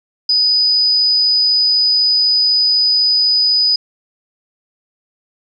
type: tone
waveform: sine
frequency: 4978 Hz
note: D#8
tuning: in tune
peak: -10 dBFS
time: 0.29-3.76 s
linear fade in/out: 5 ms
effects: none